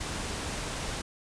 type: low-pass noise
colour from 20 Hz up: pink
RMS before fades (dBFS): -35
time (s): 0-1.02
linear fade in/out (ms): 10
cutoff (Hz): 9700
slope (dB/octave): 48
effects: none